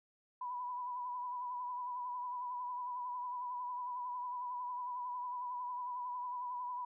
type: tone with vibrato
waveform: sine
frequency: 987.8 Hz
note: B5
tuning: in tune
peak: -38 dBFS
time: 0.41-6.85 s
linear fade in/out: 5 ms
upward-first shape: triangle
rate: 11 Hz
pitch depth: 45 cents each way
effects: none